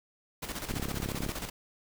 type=noise with tremolo; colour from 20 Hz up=pink; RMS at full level=-36 dBFS; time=0.42-1.5 s; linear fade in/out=10 ms; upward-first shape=square; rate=15 Hz; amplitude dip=60%
type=click train; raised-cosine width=3 ms; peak=-22 dBFS; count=21; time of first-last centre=0.71-1.293 s; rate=34.3 Hz
effects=none